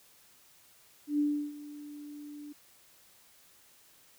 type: tone with ADSR envelope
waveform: sine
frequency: 293.7 Hz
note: D4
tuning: in tune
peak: -24 dBFS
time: 1.07-2.53 s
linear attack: 120 ms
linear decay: 330 ms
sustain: -18 dB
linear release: 11 ms
effects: white hiss -61 dBFS RMS until 4.18 s